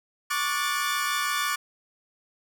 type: chord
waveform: sawtooth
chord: D major seventh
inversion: third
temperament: equal with one note detuned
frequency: 1108.7 / 1174.7 / 1456.2 / 1760 Hz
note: C#6 / D6 / F#6 / A6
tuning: 0 / 0 / -28 / 0 cents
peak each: -28 / -25 / -28 / -28 dBFS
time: 0.3-1.56 s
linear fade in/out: 10 ms
effects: none